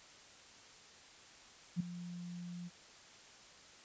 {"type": "tone with ADSR envelope", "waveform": "sine", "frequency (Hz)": 175.5, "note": "F3", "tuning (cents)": 9, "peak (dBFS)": -29, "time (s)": [1.76, 2.7], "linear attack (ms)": 41, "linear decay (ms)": 7, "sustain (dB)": -14, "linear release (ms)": 33, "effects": ["white hiss -58 dBFS RMS until 3.84 s", "resampled to 16000 Hz"]}